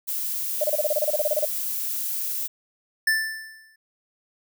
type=noise; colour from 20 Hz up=violet; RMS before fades=-28 dBFS; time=0.07-2.48 s; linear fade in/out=20 ms
type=tone bursts; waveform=sine; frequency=604 Hz; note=D5; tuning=48 cents sharp; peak=-19 dBFS; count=15; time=0.61-1.452 s; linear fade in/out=5 ms; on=30 ms; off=28 ms
type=tone with exponential decay; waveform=square; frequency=1765 Hz; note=A6; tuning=5 cents sharp; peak=-17 dBFS; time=3.07-3.76 s; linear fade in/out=5 ms; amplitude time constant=150 ms
effects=none